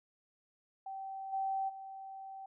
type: tone with level steps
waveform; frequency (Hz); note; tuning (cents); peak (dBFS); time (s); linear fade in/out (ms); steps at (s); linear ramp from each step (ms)
sine; 774; G5; -22; -40 / -32 / -44; 0.86-2.46; 5; 1.32 / 1.68; 20
effects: none